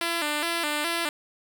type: tone with vibrato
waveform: 5% pulse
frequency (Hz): 317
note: D#4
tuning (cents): +32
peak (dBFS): -14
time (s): 0.01-1.09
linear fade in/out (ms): 2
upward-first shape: square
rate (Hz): 2.4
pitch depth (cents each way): 110
effects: none